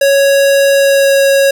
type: tone with pitch glide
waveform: square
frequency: 554.4 to 550.6 Hz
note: C#5 to C#5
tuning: 0 to -12 cents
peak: -7 dBFS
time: 0.01-1.51 s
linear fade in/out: 5 ms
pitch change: -12 cents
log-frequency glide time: 0.74-1.19 s
effects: none